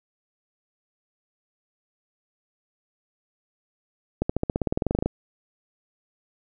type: accelerating click train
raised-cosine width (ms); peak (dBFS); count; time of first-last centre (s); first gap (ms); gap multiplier
2; -9; 17; 4.22-5.06; 75; 0.95
effects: none